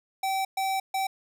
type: tone bursts at uneven times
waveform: square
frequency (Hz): 771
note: G5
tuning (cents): -29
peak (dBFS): -26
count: 3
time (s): 0.23-0.45 / 0.57-0.8 / 0.94-1.07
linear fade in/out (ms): 5
effects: none